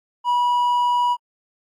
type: tone with hard clipping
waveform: sine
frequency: 973 Hz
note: B5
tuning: 26 cents flat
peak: -17 dBFS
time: 0.24-1.17 s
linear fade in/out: 50 ms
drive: 3 dB
effects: AAC 64 kbps